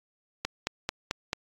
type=click train; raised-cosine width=0.2 ms; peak=-11 dBFS; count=5; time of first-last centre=0.45-1.331 s; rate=4.54 Hz; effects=AAC 64 kbps